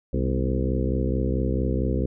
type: harmonic tone with a mistuned harmonic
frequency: 64.5 Hz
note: C2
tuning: 24 cents flat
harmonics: 1 / 2 / 3 / 4 / 5 / 6 / 7 / 8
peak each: -25 / -28 / -30 / -31 / -32 / -33 / -33 / -34 dBFS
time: 0.13-2.06 s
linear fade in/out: 5 ms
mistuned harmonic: 3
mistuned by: +87 cents
effects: none